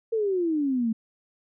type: exponential sweep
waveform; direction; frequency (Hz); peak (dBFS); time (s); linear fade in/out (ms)
sine; down; 460.6 to 217.2; -22; 0.12-0.93; 10
effects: none